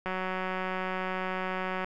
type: click train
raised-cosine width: 0.5 ms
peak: -18 dBFS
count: 333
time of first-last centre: 0.06-1.845 s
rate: 186 Hz
effects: none